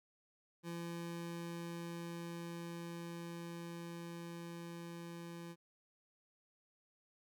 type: tone with level ramp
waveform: 25% pulse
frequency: 170 Hz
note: F3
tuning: 46 cents flat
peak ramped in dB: -38 to -43 dBFS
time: 0.63-5.56 s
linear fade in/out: 50 ms
effects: none